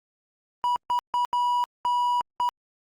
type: tone bursts at uneven times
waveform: triangle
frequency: 975 Hz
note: B5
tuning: 23 cents flat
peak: -19 dBFS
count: 6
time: 0.64-0.76 / 0.9-0.99 / 1.14-1.25 / 1.33-1.64 / 1.85-2.21 / 2.4-2.49 s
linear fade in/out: 0 ms
effects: Opus 32 kbps